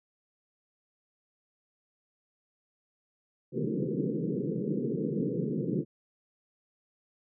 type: band-pass noise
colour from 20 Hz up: pink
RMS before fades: -31 dBFS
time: 3.52-5.85 s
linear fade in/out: 50 ms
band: 130 to 490 Hz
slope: 96 dB/octave
effects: none